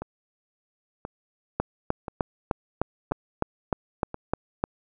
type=two click trains; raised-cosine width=1 ms; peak=-9 / -19 dBFS; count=11 / 5; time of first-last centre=1.6-4.64 / 0.02-4.144 s; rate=3.29 / 0.97 Hz; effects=none